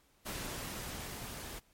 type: noise with level ramp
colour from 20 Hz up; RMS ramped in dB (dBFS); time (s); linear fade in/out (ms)
pink; -40 to -45; 0.25-1.6; 20
effects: pink hiss -69 dBFS RMS until 1.73 s + MP3 64 kbps